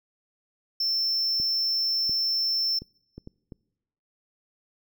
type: tone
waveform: triangle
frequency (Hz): 5350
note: E8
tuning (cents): +25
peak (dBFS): -22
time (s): 0.8-2.79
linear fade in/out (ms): 5
type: clicks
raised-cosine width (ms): 3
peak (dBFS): -27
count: 6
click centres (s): 1.4 / 2.095 / 2.82 / 3.18 / 3.274 / 3.522
effects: noise-tail reverb RT60 1.0 s tail -26 dB re dry